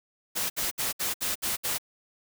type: noise bursts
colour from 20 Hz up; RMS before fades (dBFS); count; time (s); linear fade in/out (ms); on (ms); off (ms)
white; -29; 7; 0.35-1.784; 20; 150; 64
effects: none